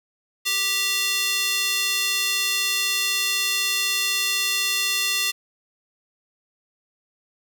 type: tone with high-pass filter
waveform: square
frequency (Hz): 392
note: G4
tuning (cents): 0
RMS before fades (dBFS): -23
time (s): 0.45-5.32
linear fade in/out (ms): 20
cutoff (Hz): 3000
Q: 1.4
effects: none